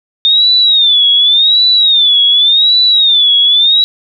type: tone with vibrato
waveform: sine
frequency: 3640 Hz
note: A#7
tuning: 42 cents flat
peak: -5 dBFS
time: 0.25-3.84 s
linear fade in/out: 0 ms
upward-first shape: sine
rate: 0.88 Hz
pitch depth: 150 cents each way
effects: none